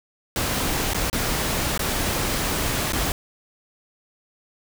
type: noise with dropouts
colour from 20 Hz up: pink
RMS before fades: -24 dBFS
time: 0.36-3.12 s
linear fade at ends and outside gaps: 1 ms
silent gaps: 0.935-0.945 / 1.099-1.129 / 1.777-1.793 / 2.923-2.932 s
effects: none